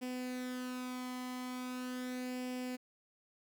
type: tone with flanger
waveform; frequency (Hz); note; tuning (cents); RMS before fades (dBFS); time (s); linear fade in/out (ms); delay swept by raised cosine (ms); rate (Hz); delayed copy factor
sawtooth; 251.9; B3; +34; -41; 0.01-2.77; 20; 0.38 to 0.97; 0.4; +0.55
effects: none